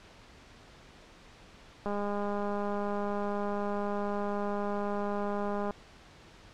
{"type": "click train", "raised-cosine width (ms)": 1, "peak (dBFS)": -21, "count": 786, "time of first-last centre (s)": [1.86, 5.708], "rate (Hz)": 204, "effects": ["pink hiss -54 dBFS RMS until 6.53 s", "low-pass 5000 Hz 12 dB/octave"]}